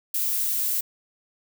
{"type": "noise", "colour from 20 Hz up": "violet", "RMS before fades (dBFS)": -25, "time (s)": [0.14, 0.81], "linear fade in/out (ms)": 5, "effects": []}